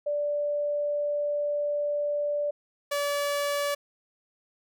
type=tone pair in turn; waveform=sine / sawtooth; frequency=585 / 574.6 Hz; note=D5 / D5; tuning=-7 / -38 cents; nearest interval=unison; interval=31 cents; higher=first; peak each=-25 / -22 dBFS; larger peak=second; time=0.06-2.51 / 2.91-3.75 s; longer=first; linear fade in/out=10 ms; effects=none